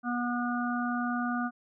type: harmonic tone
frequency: 242.5 Hz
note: B3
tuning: 31 cents flat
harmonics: 1 / 3 / 5 / 6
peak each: -30 / -36 / -36 / -36 dBFS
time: 0.03-1.51 s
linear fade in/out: 50 ms
effects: none